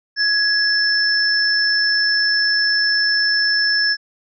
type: tone pair together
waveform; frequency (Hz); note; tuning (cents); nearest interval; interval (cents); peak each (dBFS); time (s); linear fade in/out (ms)
sine; 1672 / 5308; G#6 / E8; +11 / +11; octave + minor sixth; 2000; -17; 0.16-3.97; 50
effects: none